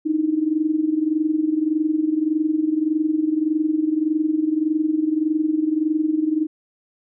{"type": "tone with amplitude modulation", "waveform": "sine", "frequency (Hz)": 311.1, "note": "D#4", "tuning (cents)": 0, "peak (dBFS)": -14, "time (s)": [0.05, 6.47], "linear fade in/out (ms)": 20, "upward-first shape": "sine", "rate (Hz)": 21.7, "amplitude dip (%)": 75, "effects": []}